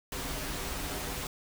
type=noise with comb filter; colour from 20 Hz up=pink; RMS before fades=-36 dBFS; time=0.12-1.27 s; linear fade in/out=2 ms; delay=9 ms; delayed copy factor=-0.6; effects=none